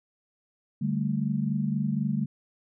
sine chord, D suspended fourth, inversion none, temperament equal, 146.83 / 196 / 220 Hz, D3 / G3 / A3, 0 / 0 / 0 cents, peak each -29 dBFS, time 0.81-2.26 s, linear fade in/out 10 ms, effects none

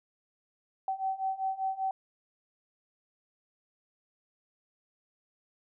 sine beating tone pair, 764 / 769.1 Hz, G5 / G5, -45 / -33 cents, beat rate 5.1 Hz, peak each -34 / -32 dBFS, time 0.88-1.91 s, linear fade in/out 2 ms, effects none

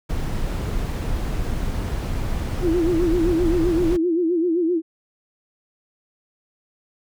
brown noise, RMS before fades -24 dBFS, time 0.09-3.97 s, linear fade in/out 10 ms
sine tone with vibrato, 340.3 Hz, F4, 45 cents flat, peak -17 dBFS, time 2.61-4.82 s, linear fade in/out 50 ms, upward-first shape sine, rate 7.7 Hz, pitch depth 110 cents each way
effects none

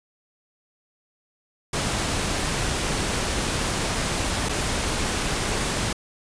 pink noise with dropouts, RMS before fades -25 dBFS, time 1.73-5.93 s, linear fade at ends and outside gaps 5 ms, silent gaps 4.488-4.492 s, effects resampled to 22050 Hz

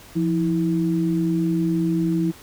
sine tone pair together, 172 / 324.7 Hz, F3 / E4, -26 / -26 cents, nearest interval major seventh, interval 1100 cents, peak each -21 dBFS, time 0.15-2.32 s, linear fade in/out 20 ms, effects pink hiss -45 dBFS RMS until 2.42 s

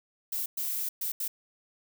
violet noise bursts at uneven times, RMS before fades -32 dBFS, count 4, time 0.32-0.46 / 0.57-0.89 / 1.01-1.12 / 1.2-1.28 s, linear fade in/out 5 ms, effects none

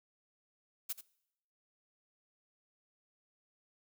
blue noise with echo, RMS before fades -37 dBFS, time 0.89-0.93 s, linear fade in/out 10 ms, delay 83 ms, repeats 1, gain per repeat -12 dB, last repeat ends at 1.013 s, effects noise-tail reverb RT60 0.8 s tail -23 dB re dry

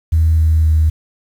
sine tone with pitch steps, 80.4 / 79.48 / 78.56 Hz, E2 / D#2 / D#2, -43 / +37 / +17 cents, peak -8 dBFS, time 0.12-0.9 s, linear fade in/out 10 ms, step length 260 ms, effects tanh soft clip ceiling -4 dBFS + 7-bit

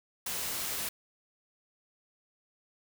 white noise, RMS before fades -35 dBFS, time 0.26-0.89 s, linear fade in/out 5 ms, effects none

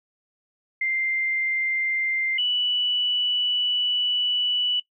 sine tone pair in turn, 2093 / 2960 Hz, C7 / F#7, 0 / 0 cents, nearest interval tritone, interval 600 cents, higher second, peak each -22 / -20 dBFS, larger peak second, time 0.81-2.38 / 2.38-4.8 s, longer second, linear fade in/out 5 ms, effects noise-tail reverb RT60 0.1 s tail -19 dB re dry

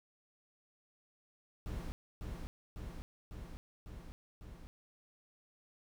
brown noise with echo, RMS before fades -41 dBFS, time 1.66-1.92 s, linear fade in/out 0 ms, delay 550 ms, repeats 5, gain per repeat -2 dB, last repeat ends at 4.67 s, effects none

